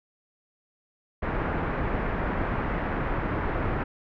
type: low-pass noise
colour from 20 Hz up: pink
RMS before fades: -28 dBFS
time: 1.22-3.84 s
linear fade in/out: 10 ms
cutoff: 1900 Hz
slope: 24 dB/octave
effects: none